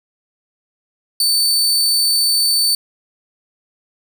sawtooth tone, 4537 Hz, C#8, 39 cents sharp, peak -10 dBFS, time 1.2-2.75 s, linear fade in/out 2 ms, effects none

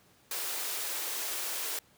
white high-pass noise, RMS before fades -35 dBFS, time 0.31-1.79 s, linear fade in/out 2 ms, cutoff 310 Hz, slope 96 dB/octave, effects pink hiss -63 dBFS RMS until 1.97 s + high-pass 80 Hz 12 dB/octave

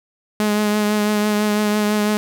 sawtooth tone with vibrato, 210 Hz, G#3, 19 cents sharp, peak -12 dBFS, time 0.4-2.17 s, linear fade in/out 0 ms, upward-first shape triangle, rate 6 Hz, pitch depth 24 cents each way, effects none

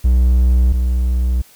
triangle tone pair in turn, 62 / 62 Hz, B1 / B1, +7 / +7 cents, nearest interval unison, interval 0 cents, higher neither, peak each -7 / -11 dBFS, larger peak first, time 0.04-0.73 / 0.73-1.42 s, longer neither, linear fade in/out 10 ms, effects white hiss -47 dBFS RMS until 1.55 s

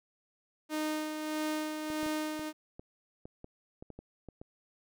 sawtooth tone with tremolo, 307.9 Hz, D#4, 18 cents flat, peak -27 dBFS, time 0.69-2.53 s, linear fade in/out 50 ms, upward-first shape sine, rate 1.6 Hz, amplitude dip 45%
clicks, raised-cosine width 2 ms, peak -32 dBFS, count 12, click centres 1.902 / 2.031 / 2.063 / 2.394 / 2.795 / 3.255 / 3.444 / 3.825 / 3.903 / 3.99 / 4.287 / 4.415 s
effects none

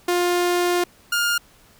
sawtooth tone pair in turn, 353.1 / 1412.4 Hz, F4 / F6, +19 / +19 cents, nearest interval 2 octaves, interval 2400 cents, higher second, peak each -14 / -15 dBFS, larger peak first, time 0.08-0.84 / 1.12-1.38 s, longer first, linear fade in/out 5 ms, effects pink hiss -53 dBFS RMS until 1.79 s

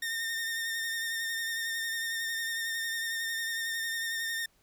sawtooth tone with vibrato, 1824 Hz, A#6, 38 cents flat, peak -28 dBFS, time 0.02-4.46 s, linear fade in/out 5 ms, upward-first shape triangle, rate 11 Hz, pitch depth 30 cents each way, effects pink hiss -68 dBFS RMS until 4.62 s

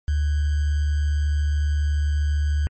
sine tone with sample-and-hold, 73.8 Hz, D2, 9 cents sharp, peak -18 dBFS, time 0.08-2.67 s, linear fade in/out 0 ms, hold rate 1575 Hz, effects MP3 32 kbps

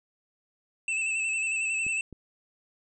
square tone with vibrato, 2637 Hz, E7, in tune, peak -27 dBFS, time 0.88-2.01 s, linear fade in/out 2 ms, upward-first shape square, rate 11 Hz, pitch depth 30 cents each way
clicks, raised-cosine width 3 ms, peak -30 dBFS, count 2, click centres 1.866 / 2.127 s
effects resampled to 24000 Hz

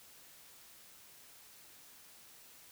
silence, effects white hiss -58 dBFS RMS until 2.71 s

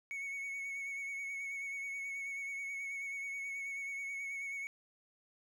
triangle tone with vibrato, 2217 Hz, C#7, in tune, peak -37 dBFS, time 0.11-4.67 s, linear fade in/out 0 ms, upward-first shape triangle, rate 9.3 Hz, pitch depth 31 cents each way, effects none

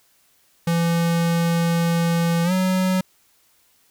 square tone with pitch glide, 168.6 to 186 Hz, E3 to F#3, +39 to +9 cents, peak -18 dBFS, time 0.67-3.01 s, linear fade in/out 5 ms, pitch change +170 cents, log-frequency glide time 2.44-2.52 s, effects white hiss -60 dBFS RMS until 3.9 s

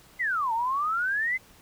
sine exponential two-way sweep, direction down then up, 2093 to 880 to 2093 Hz, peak -24 dBFS, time 0.19-1.38 s, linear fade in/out 20 ms, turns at 0.53 s, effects pink hiss -55 dBFS RMS until 1.61 s

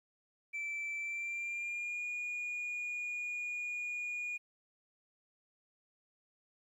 sine tone with pitch glide, 2329 to 2441 Hz, D7 to D#7, -15 to -34 cents, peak -34 dBFS, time 0.53-4.38 s, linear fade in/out 20 ms, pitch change +81 cents, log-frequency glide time 0.98-2.05 s, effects tanh soft clip ceiling -35 dBFS + 12-bit

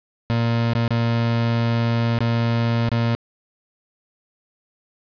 30% pulse tone with dropouts, 116.54 Hz, A#2, in tune, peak -15 dBFS, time 0.3-3.15 s, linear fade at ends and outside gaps 0 ms, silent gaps 0.735-0.751 / 0.879-0.906 / 2.188-2.206 / 2.891-2.917 s, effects resampled to 11025 Hz + 8-bit

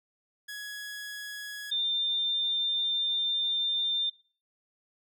sawtooth / sine tone pair in turn, 1675 / 3597 Hz, G#6 / A7, +14 / +37 cents, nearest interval octave + minor second, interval 1323 cents, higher second, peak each -34 / -26 dBFS, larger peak second, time 0.48-1.71 / 1.71-4.1 s, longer second, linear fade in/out 10 ms, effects noise-tail reverb RT60 0.4 s tail -18 dB re dry

